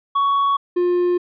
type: tone pair in turn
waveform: triangle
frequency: 1118 / 354.6 Hz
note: C#6 / F4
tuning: +14 / +26 cents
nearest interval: octave + minor sixth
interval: 1988 cents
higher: first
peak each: -13 dBFS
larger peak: neither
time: 0.15-0.57 / 0.76-1.18 s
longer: neither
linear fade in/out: 10 ms
effects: resampled to 11025 Hz